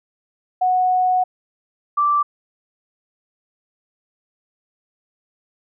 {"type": "tone pair in turn", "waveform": "sine", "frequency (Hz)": [736, 1170.4], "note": ["F#5", "D6"], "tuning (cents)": [-9, -6], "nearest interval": "minor sixth", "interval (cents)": 803, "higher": "second", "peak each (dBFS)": -14, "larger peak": "neither", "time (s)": [[0.61, 1.24], [1.97, 2.23]], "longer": "first", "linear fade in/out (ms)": 10, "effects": []}